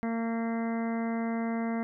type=harmonic tone with a mistuned harmonic; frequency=228.7 Hz; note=A#3; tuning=33 cents flat; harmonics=1 / 2 / 3 / 4 / 5 / 6 / 7 / 8 / 9; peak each=-29 / -39 / -38 / -44 / -46 / -48 / -48 / -49 / -46 dBFS; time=0.03-1.83 s; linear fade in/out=0 ms; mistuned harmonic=8; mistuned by=+25 cents; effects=none